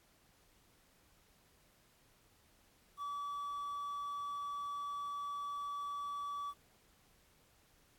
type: tone with quantisation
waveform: triangle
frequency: 1148 Hz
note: D6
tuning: 40 cents flat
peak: -37 dBFS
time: 2.97-6.54 s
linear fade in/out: 50 ms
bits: 11
effects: pink hiss -69 dBFS RMS until 7.98 s + AAC 64 kbps